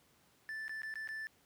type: tone with dropouts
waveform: triangle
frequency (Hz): 1760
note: A6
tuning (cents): 0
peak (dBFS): -38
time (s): 0.49-1.27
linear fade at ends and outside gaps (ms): 0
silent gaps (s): 0.681-0.694 / 0.819-0.833 / 0.94-0.956 / 1.075-1.089
effects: pink hiss -69 dBFS RMS until 1.45 s + high-pass 80 Hz 12 dB/octave